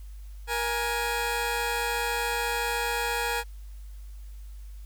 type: tone pair together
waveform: 15% pulse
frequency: 472.3 / 830.6 Hz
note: A#4 / G#5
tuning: +23 / 0 cents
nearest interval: minor seventh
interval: 977 cents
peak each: -23 dBFS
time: 0.47-3.44 s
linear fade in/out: 50 ms
effects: added 50 Hz sine -39 dBFS peak until 4.85 s + white hiss -61 dBFS RMS until 4.85 s